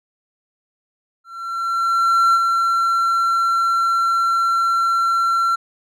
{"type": "tone with ADSR envelope", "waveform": "triangle", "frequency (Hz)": 1358, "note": "F6", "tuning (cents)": -49, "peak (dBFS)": -9, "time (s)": [1.24, 5.56], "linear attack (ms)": 1100, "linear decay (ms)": 45, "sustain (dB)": -4, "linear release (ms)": 13, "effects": []}